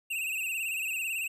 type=tone with vibrato; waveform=square; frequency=2644 Hz; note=E7; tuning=5 cents sharp; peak=-31 dBFS; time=0.1-1.28 s; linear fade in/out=10 ms; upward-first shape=sine; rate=18 Hz; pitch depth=87 cents each way; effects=none